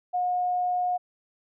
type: tone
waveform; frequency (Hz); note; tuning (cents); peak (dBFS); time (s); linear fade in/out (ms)
sine; 721; F#5; -45; -23; 0.13-0.98; 20
effects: none